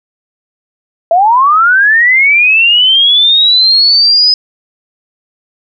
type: linear sweep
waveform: sine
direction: up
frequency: 650 to 5060 Hz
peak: -4 dBFS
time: 1.11-4.34 s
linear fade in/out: 2 ms
effects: none